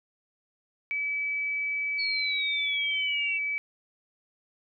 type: tone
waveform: sine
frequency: 2294 Hz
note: D7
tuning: 41 cents flat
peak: -27 dBFS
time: 0.91-3.58 s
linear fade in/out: 0 ms
type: exponential sweep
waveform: sine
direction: down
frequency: 4435 to 2655 Hz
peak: -30 dBFS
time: 1.98-3.39 s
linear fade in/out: 20 ms
effects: none